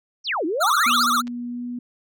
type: exponential two-way sweep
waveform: sine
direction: down then up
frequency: 5990 to 296.5 to 5990 Hz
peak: -21 dBFS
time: 0.24-1.07 s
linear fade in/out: 50 ms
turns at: 0.45 s
type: tone with vibrato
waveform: square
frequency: 1275 Hz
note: D#6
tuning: 42 cents sharp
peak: -18 dBFS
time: 0.6-1.22 s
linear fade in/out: 20 ms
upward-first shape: triangle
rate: 15 Hz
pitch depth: 220 cents each way
type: tone with pitch glide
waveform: sine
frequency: 241.5 to 243.6 Hz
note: B3 to B3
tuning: -39 to -24 cents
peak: -27 dBFS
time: 0.86-1.79 s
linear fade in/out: 5 ms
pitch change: +15 cents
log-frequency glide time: 1.48-1.64 s
type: clicks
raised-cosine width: 0.2 ms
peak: -25 dBFS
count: 2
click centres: 1.271 / 1.278 s
effects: none